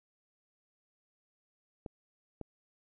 clicks, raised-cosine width 2 ms, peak -27 dBFS, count 2, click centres 1.862 / 2.413 s, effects none

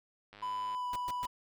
click train, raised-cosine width 0.3 ms, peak -36 dBFS, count 44, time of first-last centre 0.33-0.747 s, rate 103 Hz
triangle tone with pitch glide, 1000 to 987.9 Hz, B5 to B5, +21 to 0 cents, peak -32 dBFS, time 0.42-1.27 s, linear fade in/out 10 ms, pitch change -21 cents, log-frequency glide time 0.77-0.87 s
pink noise bursts, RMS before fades -44 dBFS, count 3, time 0.93-1.257 s, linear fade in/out 2 ms, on 29 ms, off 120 ms
effects none

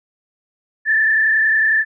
sine tone with frequency modulation, 1760 Hz, A6, in tune, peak -12 dBFS, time 0.85-1.85 s, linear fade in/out 50 ms, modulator 31 Hz, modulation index 1.4, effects none

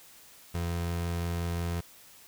30% pulse tone, 85.6 Hz, F2, 34 cents flat, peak -27 dBFS, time 0.54-1.81 s, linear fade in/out 10 ms, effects white hiss -54 dBFS RMS until 2.27 s

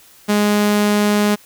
sawtooth tone, 207.6 Hz, G#3, in tune, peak -9 dBFS, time 0.28-1.36 s, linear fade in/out 20 ms, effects white hiss -47 dBFS RMS until 1.45 s

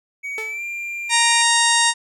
triangle tone with pitch glide, 2257 to 2384 Hz, C#7 to D7, +31 to +25 cents, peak -24 dBFS, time 0.23-1.43 s, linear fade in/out 20 ms, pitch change +94 cents, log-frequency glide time 0.42-0.63 s
sawtooth tone with exponential decay, 437.9 Hz, A4, 8 cents flat, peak -23 dBFS, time 0.38-0.66 s, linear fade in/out 1 ms, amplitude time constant 59 ms
harmonic tone, 932.3 Hz, A#5, in tune, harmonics 1 / 2 / 3 / 4 / 5 / 6 / 7 / 8 / 9 / 10, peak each -20 / -20 / -25 / -21 / -27 / -25 / -27 / -24 / -25 / -26 dBFS, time 1.09-1.94 s, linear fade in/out 50 ms
effects none

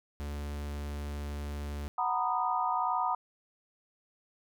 45% pulse tone, 72.7 Hz, D2, 17 cents flat, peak -35 dBFS, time 0.2-1.88 s, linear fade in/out 0 ms
sine chord, B major seventh, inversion second, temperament just, 740.8 / 926 / 987.8 / 1234.7 Hz, F#5 / A#5 / B5 / D#6, +2 / -12 / 0 / -14 cents, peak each -33 dBFS, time 1.98-3.15 s, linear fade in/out 5 ms
effects none

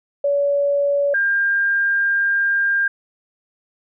sine tone pair in turn, 568 / 1601.5 Hz, C#5 / G6, +42 / +37 cents, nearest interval octave + tritone, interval 1795 cents, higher second, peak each -15 dBFS, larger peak neither, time 0.24-1.14 / 1.14-2.88 s, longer second, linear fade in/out 5 ms, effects none

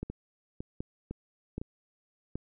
two click trains, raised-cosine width 3 ms, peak -22 / -24 dBFS, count 4 / 4, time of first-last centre 0.03-2.356 / 0.1-1.615 s, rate 1.29 / 1.98 Hz, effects none

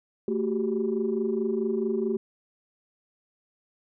sine tone cluster, 223 / 371.7 / 396.3 Hz, A3 / F#4 / G4, +23 / +8 / +19 cents, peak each -28 dBFS, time 0.28-2.17 s, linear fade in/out 2 ms, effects tanh soft clip ceiling -16 dBFS

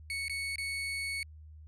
35% pulse tone with dropouts, 2217 Hz, C#7, in tune, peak -32 dBFS, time 0.1-1.23 s, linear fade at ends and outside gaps 1 ms, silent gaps 0.282-0.296 / 0.558-0.582 s, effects added 77 Hz sine -48 dBFS peak until 1.67 s + resampled to 32000 Hz

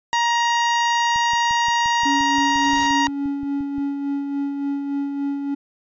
harmonic tone, 942 Hz, A#5, 18 cents sharp, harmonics 1 / 2 / 3 / 4 / 5 / 6 / 7, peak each -18 / -23 / -28 / -31 / -35 / -35 / -33 dBFS, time 0.13-3.07 s, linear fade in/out 0 ms
click train, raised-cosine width 5 ms, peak -27 dBFS, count 16, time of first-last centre 1.16-3.782 s, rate 5.72 Hz
pink noise with exponential growth, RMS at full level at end -35 dBFS, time 1.72-2.87 s, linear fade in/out 2 ms, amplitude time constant 250 ms
triangle tone with tremolo, 281 Hz, C#4, 24 cents sharp, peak -18 dBFS, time 2.05-5.55 s, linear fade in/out 10 ms, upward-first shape sine, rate 3.5 Hz, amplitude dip 40%
effects resampled to 16000 Hz

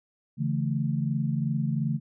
sine chord, A major, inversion first, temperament equal with one note detuned, 142.08 / 164.81 / 220 Hz, C#3 / E3 / A3, +43 / 0 / 0 cents, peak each -27 / -30 / -30 dBFS, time 0.37-2 s, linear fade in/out 50 ms, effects none

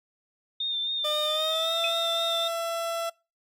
sine tone with vibrato, 3620 Hz, A7, 48 cents sharp, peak -26 dBFS, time 0.6-2.48 s, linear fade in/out 5 ms, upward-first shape sine, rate 3.8 Hz, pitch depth 34 cents each way
30% pulse tone with pitch glide, 604 to 670.2 Hz, D5 to E5, +48 to +29 cents, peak -25 dBFS, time 1.04-3.1 s, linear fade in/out 10 ms, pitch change +181 cents, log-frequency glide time 1.23-1.8 s
sine tone with exponential decay, 2555 Hz, D#7, 45 cents sharp, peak -23 dBFS, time 1.84-1.98 s, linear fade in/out 2 ms, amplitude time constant 29 ms
effects noise-tail reverb RT60 0.3 s tail -25 dB re dry + MP3 64 kbps

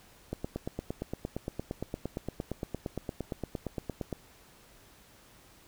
click train, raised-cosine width 2 ms, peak -20 dBFS, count 34, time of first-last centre 0.33-4.127 s, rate 8.69 Hz, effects pink hiss -58 dBFS RMS until 5.67 s

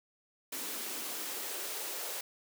white noise with high-pass filter sweep, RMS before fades -39 dBFS, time 0.52-2.21 s, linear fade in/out 5 ms, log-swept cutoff 250 to 500 Hz, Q 2.5, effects none

